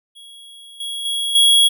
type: tone with level steps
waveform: square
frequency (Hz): 3322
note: G#7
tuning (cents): 0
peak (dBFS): -39 / -25 / -20 / -10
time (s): 0.15-1.69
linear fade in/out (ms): 20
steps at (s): 0.8 / 1.05 / 1.35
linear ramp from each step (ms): 5
effects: none